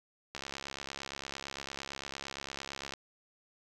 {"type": "click train", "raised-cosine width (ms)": 0.2, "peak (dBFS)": -22, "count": 179, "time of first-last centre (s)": [0.35, 2.937], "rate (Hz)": 68.8, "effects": []}